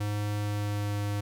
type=tone with pitch glide; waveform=square; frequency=103.83 to 102.64 Hz; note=G#2 to G#2; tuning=0 to -20 cents; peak=-29 dBFS; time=0-1.21 s; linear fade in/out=10 ms; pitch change=-20 cents; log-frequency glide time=0.39-1.03 s; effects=none